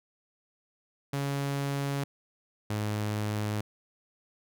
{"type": "tone pair in turn", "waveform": "sawtooth", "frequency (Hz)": [140, 105.58], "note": ["C#3", "G#2"], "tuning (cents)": [18, 29], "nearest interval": "perfect fourth", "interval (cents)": 489, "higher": "first", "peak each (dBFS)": -25, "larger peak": "neither", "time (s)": [[1.13, 2.04], [2.7, 3.61]], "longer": "neither", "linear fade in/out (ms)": 5, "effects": []}